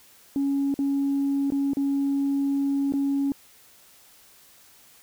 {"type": "tone with dropouts", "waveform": "sine", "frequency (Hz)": 278.1, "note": "C#4", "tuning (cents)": 6, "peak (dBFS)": -20, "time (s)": [0.36, 3.32], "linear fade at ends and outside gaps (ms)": 1, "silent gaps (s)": [[0.741, 0.79], [1.503, 1.521], [1.734, 1.77], [2.923, 2.937]], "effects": ["tanh soft clip ceiling -18 dBFS", "white hiss -54 dBFS RMS until 5.02 s"]}